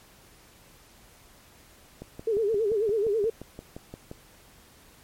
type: click train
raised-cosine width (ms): 2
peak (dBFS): -25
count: 13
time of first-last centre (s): 2.02-4.114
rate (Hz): 5.73
type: tone with vibrato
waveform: sine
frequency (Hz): 426.8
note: G#4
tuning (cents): +47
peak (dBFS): -22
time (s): 2.27-3.3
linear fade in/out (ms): 5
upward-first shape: sine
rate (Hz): 9.2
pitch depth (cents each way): 130
effects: pink hiss -55 dBFS RMS until 5.03 s + MP3 64 kbps

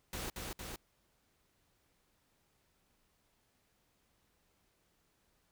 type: noise with echo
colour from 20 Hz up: pink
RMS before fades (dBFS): -41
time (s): 0.13-0.3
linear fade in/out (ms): 2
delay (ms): 230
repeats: 2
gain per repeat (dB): -2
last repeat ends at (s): 0.76
effects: pink hiss -75 dBFS RMS until 5.51 s

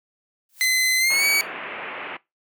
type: noise with exponential growth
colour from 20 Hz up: blue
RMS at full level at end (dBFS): -30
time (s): 0.49-0.65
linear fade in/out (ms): 2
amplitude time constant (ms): 34
type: tone with pitch glide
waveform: sawtooth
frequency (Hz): 2041 to 2265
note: C7 to C#7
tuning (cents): -44 to +37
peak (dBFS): -14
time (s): 0.61-1.41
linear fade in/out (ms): 0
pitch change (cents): +181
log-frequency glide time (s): 0.98-1.25
type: low-pass noise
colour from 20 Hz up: white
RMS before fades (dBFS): -33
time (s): 1.1-2.17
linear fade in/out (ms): 5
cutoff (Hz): 2700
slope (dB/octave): 48
effects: noise-tail reverb RT60 0.2 s tail -20 dB re dry + high-pass 300 Hz 12 dB/octave

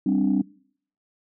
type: chord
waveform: sine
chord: G suspended fourth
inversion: none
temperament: equal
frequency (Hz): 196 / 261.6 / 293.7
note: G3 / C4 / D4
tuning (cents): 0 / 0 / 0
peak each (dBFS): -22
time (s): 0.06-0.42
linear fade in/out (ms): 5
effects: noise-tail reverb RT60 0.6 s tail -24 dB re dry + tanh soft clip ceiling -12 dBFS

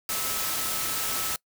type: tone in noise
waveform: sine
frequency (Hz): 1300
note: E6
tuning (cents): -24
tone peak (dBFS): -39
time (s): 0.09-1.36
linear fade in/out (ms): 2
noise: white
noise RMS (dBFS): -29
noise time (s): 0.09-1.36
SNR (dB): -13
effects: noise-tail reverb RT60 0.1 s tail -24 dB re dry

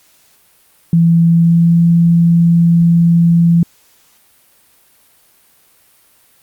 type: tone with pitch glide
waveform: sine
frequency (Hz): 167.4 to 169.05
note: E3 to E3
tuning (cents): +27 to +44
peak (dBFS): -6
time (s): 0.93-3.63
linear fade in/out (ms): 2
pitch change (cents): +17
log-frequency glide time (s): 1.27-1.82
effects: white hiss -51 dBFS RMS until 6.42 s + Opus 48 kbps

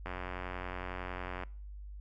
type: click train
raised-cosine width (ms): 0.5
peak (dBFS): -24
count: 126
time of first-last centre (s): 0.06-1.435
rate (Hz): 90.9
effects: noise-tail reverb RT60 0.5 s tail -24 dB re dry + added 50 Hz sine -43 dBFS peak until 2 s

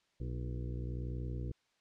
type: harmonic tone with a mistuned harmonic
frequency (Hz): 61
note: B1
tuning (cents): -21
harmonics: 1 / 2 / 3 / 4 / 5 / 6 / 7 / 8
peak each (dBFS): -39 / -40 / -50 / -51 / -50 / -53 / -55 / -55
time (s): 0.2-1.52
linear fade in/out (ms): 5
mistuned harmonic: 5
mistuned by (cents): +51
effects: white hiss -75 dBFS RMS until 1.8 s + low-pass 5000 Hz 12 dB/octave

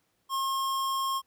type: tone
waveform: square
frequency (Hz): 1075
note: C6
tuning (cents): +47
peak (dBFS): -28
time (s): 0.29-1.22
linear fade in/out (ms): 50
effects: pink hiss -73 dBFS RMS until 1.26 s + high-pass 80 Hz 12 dB/octave

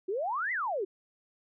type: exponential two-way sweep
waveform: sine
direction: up then down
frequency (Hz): 354.7 to 2093 to 354.7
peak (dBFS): -29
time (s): 0.08-0.85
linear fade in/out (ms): 10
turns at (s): 0.52
effects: none

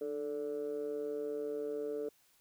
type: tone with amplitude modulation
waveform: sine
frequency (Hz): 440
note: A4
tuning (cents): 0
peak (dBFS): -30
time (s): 0.01-2.09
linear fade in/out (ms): 5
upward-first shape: sine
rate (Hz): 141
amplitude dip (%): 90
effects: tanh soft clip ceiling -29 dBFS + white hiss -69 dBFS RMS until 2.4 s

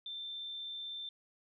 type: tone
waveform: sine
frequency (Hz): 3562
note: A7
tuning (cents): +21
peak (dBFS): -40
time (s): 0.06-1.09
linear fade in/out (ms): 2
effects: none

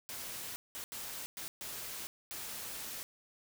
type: noise bursts at uneven times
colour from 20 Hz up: white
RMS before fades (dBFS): -43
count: 6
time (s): 0.09-0.56 / 0.75-0.84 / 0.92-1.26 / 1.37-1.48 / 1.61-2.07 / 2.31-3.03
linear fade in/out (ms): 0
effects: none

